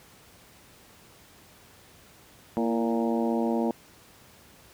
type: harmonic tone with a mistuned harmonic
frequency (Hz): 116.1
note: A#2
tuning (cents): -7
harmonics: 2 / 3 / 4 / 5 / 6 / 7 / 8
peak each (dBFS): -26 / -30 / -32 / -34 / -36 / -37 / -38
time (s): 2.57-3.71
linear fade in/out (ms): 0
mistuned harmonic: 3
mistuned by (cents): -48
effects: pink hiss -54 dBFS RMS until 4.73 s + high-pass 60 Hz 12 dB/octave